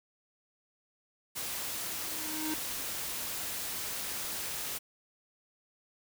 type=noise; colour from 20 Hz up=white; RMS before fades=-37 dBFS; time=1.35-4.79 s; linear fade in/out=20 ms
type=tone with exponential growth; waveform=square; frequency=311.1 Hz; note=D#4; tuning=in tune; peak=-32 dBFS; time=1.71-2.54 s; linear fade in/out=2 ms; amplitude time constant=180 ms
effects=none